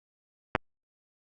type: clicks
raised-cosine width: 0.5 ms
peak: -6 / -20 dBFS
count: 2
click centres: 0.552 / 0.56 s
effects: Opus 48 kbps

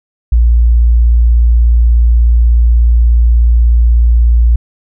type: tone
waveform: sine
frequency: 58.27 Hz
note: A#1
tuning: in tune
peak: -4 dBFS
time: 0.32-4.56 s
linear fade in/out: 5 ms
effects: none

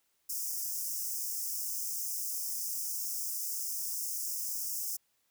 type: high-pass noise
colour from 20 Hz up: white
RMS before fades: -36 dBFS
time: 0.29-4.97 s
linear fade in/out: 10 ms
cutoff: 5100 Hz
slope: 96 dB/octave
effects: white hiss -75 dBFS RMS until 5.3 s

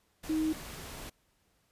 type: tone in noise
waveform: sine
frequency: 313.9 Hz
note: D#4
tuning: 15 cents sharp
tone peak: -27 dBFS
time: 0.29-0.53 s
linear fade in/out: 10 ms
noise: pink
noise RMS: -44 dBFS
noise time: 0.23-1.1 s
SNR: +14 dB
effects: pink hiss -72 dBFS RMS until 1.71 s + resampled to 32000 Hz

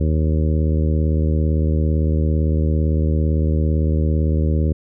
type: harmonic tone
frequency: 77.78 Hz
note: D#2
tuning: in tune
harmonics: 1 / 2 / 3 / 4 / 5 / 6 / 7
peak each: -16 / -22 / -26 / -28 / -30 / -32 / -33 dBFS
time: 0-4.73 s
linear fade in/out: 10 ms
effects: none

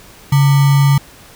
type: tone with sample-and-hold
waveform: sine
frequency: 140 Hz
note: C#3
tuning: 18 cents sharp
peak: -7 dBFS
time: 0.32-0.98 s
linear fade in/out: 5 ms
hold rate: 1050 Hz
effects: pink hiss -41 dBFS RMS until 1.35 s

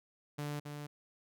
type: tone with echo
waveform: sawtooth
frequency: 146.83 Hz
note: D3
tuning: in tune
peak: -33 dBFS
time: 0.38-0.6 s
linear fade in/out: 10 ms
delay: 270 ms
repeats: 1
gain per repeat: -5 dB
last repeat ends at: 0.87 s
effects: none

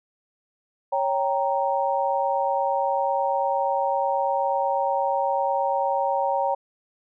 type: chord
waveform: sine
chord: G diminished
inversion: second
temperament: equal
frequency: 554.4 / 784 / 932.3 Hz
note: Db5 / G5 / Bb5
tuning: 0 / 0 / 0 cents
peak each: -25 dBFS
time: 0.92-6.55 s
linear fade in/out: 10 ms
effects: none

